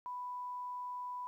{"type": "tone", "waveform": "sine", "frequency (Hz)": 990, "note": "B5", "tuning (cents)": 4, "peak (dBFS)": -39, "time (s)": [0.06, 1.27], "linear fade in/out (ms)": 0, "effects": ["12-bit"]}